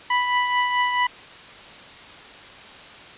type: tone with tremolo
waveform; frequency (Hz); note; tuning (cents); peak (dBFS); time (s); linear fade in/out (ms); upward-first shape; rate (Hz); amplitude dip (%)
25% pulse; 987; B5; -1; -13; 0.1-1.07; 5; triangle; 4.6; 50
effects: white hiss -42 dBFS RMS until 3.17 s + resampled to 8000 Hz